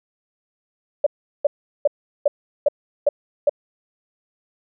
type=tone bursts; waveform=sine; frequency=579 Hz; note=D5; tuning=25 cents flat; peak=-11 dBFS; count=7; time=1.04-3.495 s; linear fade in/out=5 ms; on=25 ms; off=380 ms; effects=none